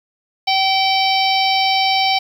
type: harmonic tone with a mistuned harmonic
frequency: 770 Hz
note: G5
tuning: 31 cents flat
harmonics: 1 / 3 / 4 / 5 / 6 / 7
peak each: -16 / -21 / -22 / -23 / -24 / -24 dBFS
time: 0.47-2.19 s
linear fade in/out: 10 ms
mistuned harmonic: 5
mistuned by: +22 cents
effects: 7-bit